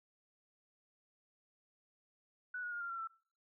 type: tone with pitch steps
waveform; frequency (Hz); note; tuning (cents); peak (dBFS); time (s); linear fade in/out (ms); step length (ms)
sine; 1480 / 1449.5 / 1419.7 / 1390.5 / 1361.9 / 1333.9; F#6 / F#6 / F6 / F6 / F6 / E6; 0 / -36 / +28 / -8 / -44 / +20; -39; 2.54-3.074; 5; 89
effects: noise-tail reverb RT60 0.5 s tail -24 dB re dry